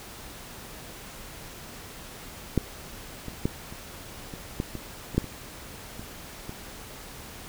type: clicks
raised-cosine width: 3 ms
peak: -8 / -23 / -11 / -27 / -24 / -14 / -21 / -22 / -8 / -25 / -25 / -23 dBFS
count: 12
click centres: 2.577 / 3.283 / 3.455 / 3.725 / 4.338 / 4.601 / 4.753 / 5.147 / 5.18 / 5.243 / 5.995 / 6.494 s
effects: pink hiss -43 dBFS RMS until 7.48 s